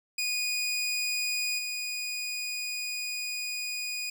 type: tone with level steps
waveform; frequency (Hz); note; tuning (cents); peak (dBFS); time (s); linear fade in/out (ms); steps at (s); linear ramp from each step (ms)
20% pulse; 2470; D#7; -13; -23 / -27; 0.18-4.1; 5; 1.58; 10
effects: none